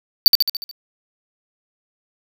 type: tone with echo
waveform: square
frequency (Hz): 4585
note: D8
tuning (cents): -42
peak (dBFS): -3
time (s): 0.26-0.28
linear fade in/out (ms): 0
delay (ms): 72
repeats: 6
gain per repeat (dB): -5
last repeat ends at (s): 0.712
effects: none